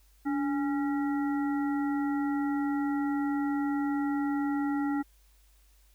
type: harmonic tone with a mistuned harmonic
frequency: 274.9 Hz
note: C#4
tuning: 14 cents flat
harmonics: 1 / 3 / 5 / 7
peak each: -27 / -37 / -41 / -44 dBFS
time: 0.25-5.03 s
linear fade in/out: 20 ms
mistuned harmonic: 1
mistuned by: +79 cents
effects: added 50 Hz sine -59 dBFS peak until 5.94 s + white hiss -67 dBFS RMS until 5.94 s